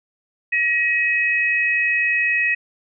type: tone pair together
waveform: sine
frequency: 1904.3 / 2544 Hz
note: A#6 / D#7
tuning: +36 / +38 cents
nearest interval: perfect fourth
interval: 502 cents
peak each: -19 dBFS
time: 0.52-2.55 s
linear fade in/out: 10 ms
effects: none